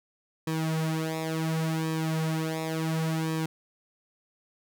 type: tone with flanger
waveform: sawtooth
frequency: 160 Hz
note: D#3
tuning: 49 cents sharp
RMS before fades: -29 dBFS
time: 0.47-3.46 s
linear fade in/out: 5 ms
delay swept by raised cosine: 1.4 to 5.6 ms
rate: 0.7 Hz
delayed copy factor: -0.8
effects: none